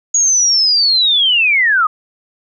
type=linear sweep; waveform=sine; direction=down; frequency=6740 to 1200 Hz; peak=-9 dBFS; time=0.14-1.87 s; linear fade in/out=5 ms; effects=none